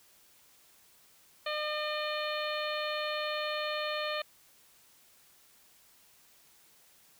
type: harmonic tone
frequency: 605 Hz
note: D#5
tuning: 49 cents flat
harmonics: 1 / 2 / 3 / 4 / 5 / 6 / 7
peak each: -35 / -38 / -40 / -41 / -42 / -43 / -43 dBFS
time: 1.46-4.22 s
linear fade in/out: 5 ms
effects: white hiss -62 dBFS RMS until 7.19 s